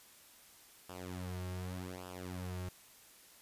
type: tone with flanger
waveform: sawtooth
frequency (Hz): 91.2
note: F#2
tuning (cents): -24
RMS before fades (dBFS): -43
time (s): 0.89-2.69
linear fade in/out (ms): 5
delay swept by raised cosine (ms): 0.47 to 4.07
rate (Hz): 0.85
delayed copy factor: -0.85
effects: white hiss -60 dBFS RMS until 3.41 s + resampled to 32000 Hz